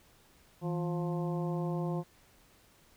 harmonic tone with a mistuned harmonic, 176.3 Hz, F3, 17 cents sharp, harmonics 1 / 2 / 3 / 4 / 5 / 6, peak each -32 / -38 / -42 / -44 / -46 / -48 dBFS, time 0.61-2.04 s, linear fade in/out 50 ms, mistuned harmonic 1, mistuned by -130 cents, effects pink hiss -63 dBFS RMS until 2.96 s

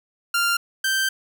sawtooth tone pair in turn, 1392 / 1562.5 Hz, F6 / G6, -6 / -6 cents, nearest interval major second, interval 200 cents, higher second, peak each -15 / -16 dBFS, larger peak first, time 0.34-0.57 / 0.84-1.09 s, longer second, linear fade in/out 5 ms, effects none

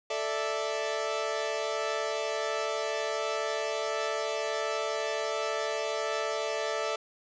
sawtooth chord, A suspended fourth, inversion none, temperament equal, 440 / 587.3 / 659.3 Hz, A4 / D5 / E5, 0 / 0 / 0 cents, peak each -30 dBFS, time 0.1-6.96 s, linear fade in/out 5 ms, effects resampled to 16000 Hz + 9-bit

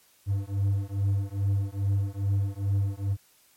triangle beating tone pair, 98 / 100.4 Hz, G2 / G2, 0 / +42 cents, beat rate 2.4 Hz, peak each -25 dBFS, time 0.26-3.17 s, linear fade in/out 50 ms, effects white hiss -61 dBFS RMS until 3.56 s + MP3 64 kbps

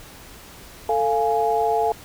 sine tone cluster, 445.1 / 694 / 834 Hz, A4 / F5 / G#5, +20 / -11 / +7 cents, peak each -22 dBFS, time 0.89-1.92 s, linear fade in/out 2 ms, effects pink hiss -43 dBFS RMS until 2.04 s

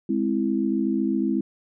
sine chord, Ab augmented, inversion none, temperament equal, 207.7 / 261.6 / 329.6 Hz, Ab3 / C4 / E4, 0 / 0 / 0 cents, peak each -25 dBFS, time 0.09-1.41 s, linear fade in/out 5 ms, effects none

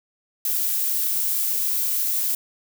violet noise, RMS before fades -23 dBFS, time 0.45-2.35 s, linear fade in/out 2 ms, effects none

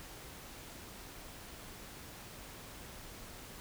silence, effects pink hiss -50 dBFS RMS until 3.6 s

